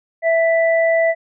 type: tone pair together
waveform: sine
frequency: 659.7 / 1979 Hz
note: E5 / B6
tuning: +1 / +3 cents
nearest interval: octave + perfect fifth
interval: 1902 cents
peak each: -13 / -20 dBFS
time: 0.22-1.15 s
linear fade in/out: 50 ms
effects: none